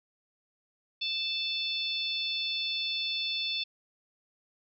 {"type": "harmonic tone", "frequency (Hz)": 880, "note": "A5", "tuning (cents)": 0, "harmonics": [3, 4, 5, 6], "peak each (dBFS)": [-36, -32, -36, -42], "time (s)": [1.01, 3.64], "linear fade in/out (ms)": 10, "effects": []}